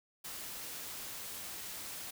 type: noise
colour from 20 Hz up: white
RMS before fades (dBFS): -44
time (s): 0.24-2.11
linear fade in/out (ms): 10
effects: none